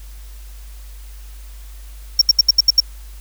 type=tone bursts; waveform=triangle; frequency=5520 Hz; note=F8; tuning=21 cents flat; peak=-5 dBFS; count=7; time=2.19-2.803 s; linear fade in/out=5 ms; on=25 ms; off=73 ms; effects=added 50 Hz sine -33 dBFS peak until 3.2 s + white hiss -47 dBFS RMS until 3.2 s